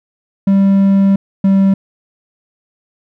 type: tone pair in turn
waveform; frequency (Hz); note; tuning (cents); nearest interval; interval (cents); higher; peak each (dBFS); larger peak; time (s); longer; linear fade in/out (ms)
triangle; 196 / 194.42; G3 / G3; 0 / -14; unison; 14; first; -5; neither; 0.47-1.16 / 1.44-1.74; first; 5
effects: none